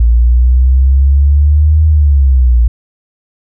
sine exponential two-way sweep, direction up then down, 57.1 to 78.6 to 57.1 Hz, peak -4 dBFS, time 0-2.68 s, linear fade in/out 5 ms, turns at 1.86 s, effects none

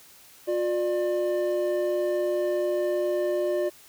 triangle tone pair together, 357 / 595.9 Hz, F4 / D5, +38 / +25 cents, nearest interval major sixth, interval 887 cents, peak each -24 dBFS, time 0.47-3.7 s, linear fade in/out 20 ms, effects white hiss -52 dBFS RMS until 3.88 s

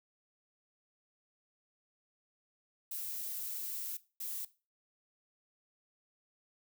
violet noise bursts at uneven times, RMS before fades -40 dBFS, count 2, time 2.91-3.97 / 4.2-4.45 s, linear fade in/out 5 ms, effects noise-tail reverb RT60 0.3 s tail -17 dB re dry

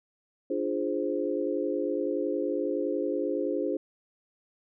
sine chord, D half-diminished seventh, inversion none, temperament equal with one note detuned, 293.7 / 345.2 / 415.3 / 523.3 Hz, D4 / F4 / Ab4 / C5, 0 / -20 / 0 / 0 cents, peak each -32 dBFS, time 0.5-3.77 s, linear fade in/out 5 ms, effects none

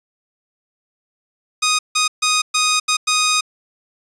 10% pulse tone bursts at uneven times, 1244.5 Hz, D#6, in tune, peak -6 dBFS, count 6, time 1.62-1.79 / 1.95-2.08 / 2.22-2.42 / 2.54-2.8 / 2.88-2.97 / 3.07-3.41 s, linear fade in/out 10 ms, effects resampled to 22050 Hz

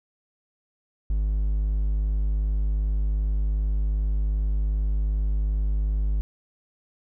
triangle tone, 51.3 Hz, G#1, 21 cents flat, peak -19 dBFS, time 1.1-6.21 s, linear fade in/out 0 ms, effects none

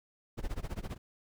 brown noise with tremolo, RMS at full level -34 dBFS, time 0.37-0.98 s, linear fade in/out 20 ms, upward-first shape sine, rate 15 Hz, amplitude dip 95%, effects none

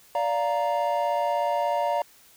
triangle chord, Bb major, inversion first, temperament just, 582.7 / 699.2 / 932.3 Hz, D5 / F5 / Bb5, -14 / +2 / 0 cents, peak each -25 dBFS, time 0.15-2.02 s, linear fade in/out 2 ms, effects white hiss -55 dBFS RMS until 2.36 s

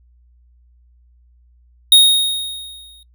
square tone with exponential decay, 3732 Hz, A#7, 1 cent sharp, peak -4 dBFS, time 1.92-3.03 s, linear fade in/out 2 ms, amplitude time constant 240 ms, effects noise-tail reverb RT60 0.1 s tail -23 dB re dry + added 60 Hz sine -49 dBFS peak until 3.14 s

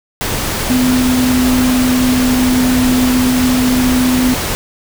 sine tone in noise, 252.6 Hz, B3, 39 cents sharp, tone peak -10 dBFS, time 0.7-4.34 s, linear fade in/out 0 ms, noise pink, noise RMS -18 dBFS, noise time 0.21-4.55 s, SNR +5 dB, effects none

